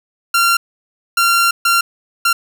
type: tone bursts at uneven times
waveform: sawtooth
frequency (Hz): 1378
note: F6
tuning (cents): -24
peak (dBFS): -7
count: 4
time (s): 0.34-0.57 / 1.17-1.51 / 1.65-1.81 / 2.25-2.33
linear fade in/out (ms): 5
effects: none